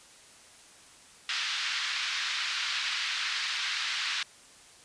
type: band-pass noise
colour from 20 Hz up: white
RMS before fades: -32 dBFS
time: 1.29-4.23 s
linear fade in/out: 2 ms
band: 1300 to 4500 Hz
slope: 24 dB/octave
effects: white hiss -54 dBFS RMS until 4.84 s + resampled to 22050 Hz